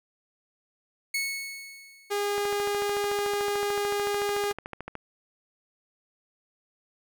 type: tone with exponential decay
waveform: sawtooth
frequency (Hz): 2203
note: C#7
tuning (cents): -11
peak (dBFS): -22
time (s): 1.14-2.43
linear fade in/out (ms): 5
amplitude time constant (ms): 280
type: tone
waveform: sawtooth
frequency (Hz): 408.1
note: G#4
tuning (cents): -30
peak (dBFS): -22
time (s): 2.1-4.53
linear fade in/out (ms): 20
type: click train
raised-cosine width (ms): 0.5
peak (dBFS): -21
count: 36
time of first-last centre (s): 2.38-4.954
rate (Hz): 13.6
effects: none